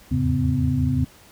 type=tone cluster; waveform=sine; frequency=79.1 / 84.6 / 105.3 / 136.7 / 253.7 Hz; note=D#2 / E2 / G#2 / C#3 / B3; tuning=+29 / +45 / +24 / -24 / +47 cents; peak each=-29 / -26 / -27 / -22 / -23 dBFS; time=0.11-1.05 s; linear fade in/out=10 ms; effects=pink hiss -50 dBFS RMS until 1.31 s